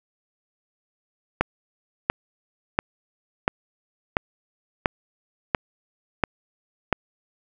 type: click train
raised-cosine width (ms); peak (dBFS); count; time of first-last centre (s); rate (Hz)
0.5; -3; 9; 1.41-6.927; 1.45
effects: none